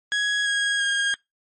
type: tone with pitch steps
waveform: 30% pulse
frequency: 1665 / 1644 / 1623.2 Hz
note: G#6 / G#6 / G#6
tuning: +4 / -18 / -40 cents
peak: -18 dBFS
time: 0.12-1.14 s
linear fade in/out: 0 ms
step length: 340 ms
effects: noise-tail reverb RT60 0.2 s tail -26 dB re dry + MP3 32 kbps